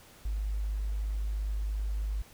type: tone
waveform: sine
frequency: 51.5 Hz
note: G#1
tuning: 14 cents flat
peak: -29 dBFS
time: 0.25-2.22 s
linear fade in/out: 5 ms
effects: pink hiss -55 dBFS RMS until 2.33 s